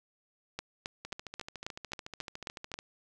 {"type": "two click trains", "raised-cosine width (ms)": 0.2, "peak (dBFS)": [-19, -24], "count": [9, 25], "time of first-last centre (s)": [[0.59, 2.741], [1.05, 2.789]], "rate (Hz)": [3.72, 13.8], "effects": []}